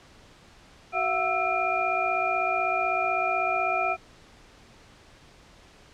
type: tone cluster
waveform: sine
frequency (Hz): 374.1 / 674 / 730 / 1321 / 2405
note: F#4 / E5 / F#5 / E6 / D7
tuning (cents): +19 / +38 / -24 / +3 / +41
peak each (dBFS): -36 / -29 / -28 / -29 / -29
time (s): 0.92-3.97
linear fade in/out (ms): 50
effects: pink hiss -53 dBFS RMS until 5.93 s + low-pass 6000 Hz 12 dB/octave